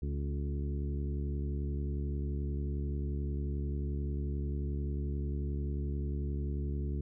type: harmonic tone with a mistuned harmonic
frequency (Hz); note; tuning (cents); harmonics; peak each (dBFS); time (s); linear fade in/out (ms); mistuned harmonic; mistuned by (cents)
71.3; C#2; +49; 1 / 2 / 3 / 4 / 5 / 6; -33 / -39 / -44 / -46 / -46 / -51; 0.02-7.01; 5; 4; -31
effects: none